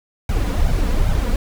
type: noise with flanger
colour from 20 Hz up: brown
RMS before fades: -17 dBFS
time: 0.29-1.36 s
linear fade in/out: 2 ms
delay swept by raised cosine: 1.3 to 4.2 ms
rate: 2.5 Hz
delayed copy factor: +0.65
effects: none